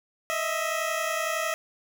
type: tone pair together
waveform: 15% pulse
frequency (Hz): 627 / 657.9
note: D#5 / E5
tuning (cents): +13 / -4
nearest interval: minor second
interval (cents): 83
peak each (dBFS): -23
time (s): 0.3-1.54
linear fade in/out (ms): 0
effects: none